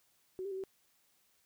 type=tone with pitch steps; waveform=sine; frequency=373.6 / 397.4 / 379.3 / 384.2 Hz; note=F#4 / G4 / F#4 / G4; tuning=+17 / +24 / +43 / -35 cents; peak=-37 dBFS; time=0.39-0.638 s; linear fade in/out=0 ms; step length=62 ms; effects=white hiss -72 dBFS RMS until 1.45 s